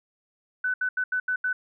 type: tone bursts at uneven times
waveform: sine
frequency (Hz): 1500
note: F#6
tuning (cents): +23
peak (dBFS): -23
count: 6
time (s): 0.64-0.74 / 0.81-0.89 / 0.97-1.04 / 1.12-1.2 / 1.28-1.36 / 1.44-1.53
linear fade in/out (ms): 5
effects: none